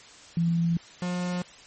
sine / 45% pulse tone pair in turn, 168.5 / 178.52 Hz, E3 / F3, +38 / +38 cents, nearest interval minor second, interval 100 cents, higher second, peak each -21 / -27 dBFS, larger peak first, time 0.37-0.77 / 1.02-1.42 s, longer neither, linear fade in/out 2 ms, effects white hiss -49 dBFS RMS until 1.66 s + MP3 32 kbps

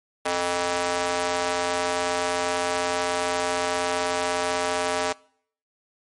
square tone with high-pass filter, 88 Hz, F2, 14 cents sharp, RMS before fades -25 dBFS, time 0.25-5.13 s, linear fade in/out 10 ms, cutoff 590 Hz, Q 1.3, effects noise-tail reverb RT60 0.6 s tail -24 dB re dry + MP3 48 kbps

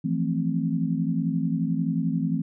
sine chord, F major seventh, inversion third, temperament equal with one note detuned, 164.81 / 176.13 / 220 / 261.6 Hz, E3 / F3 / A3 / C4, 0 / +15 / 0 / 0 cents, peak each -26 / -30 / -29 / -28 dBFS, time 0.04-2.42 s, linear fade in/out 10 ms, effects none

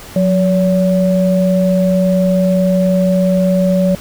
sine tone pair together, 181.83 / 568 Hz, F#3 / C#5, -30 / +42 cents, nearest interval octave + minor sixth, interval 1972 cents, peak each -11 / -14 dBFS, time 0.16-3.95 s, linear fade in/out 2 ms, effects pink hiss -34 dBFS RMS until 4 s

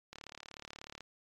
click train, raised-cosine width 0.2 ms, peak -29 dBFS, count 33, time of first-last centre 0.13-1.007 s, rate 36.5 Hz, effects AAC 32 kbps

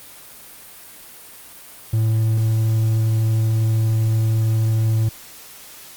triangle tone, 110.9 Hz, A2, 14 cents sharp, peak -13 dBFS, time 1.93-5.09 s, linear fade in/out 5 ms, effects white hiss -41 dBFS RMS until 5.96 s + Opus 32 kbps

